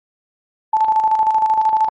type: tone with tremolo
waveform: sine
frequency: 874 Hz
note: A5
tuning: 12 cents flat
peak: -10 dBFS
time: 0.73-1.89 s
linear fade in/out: 5 ms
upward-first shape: square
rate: 13 Hz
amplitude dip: 50%
effects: MP3 32 kbps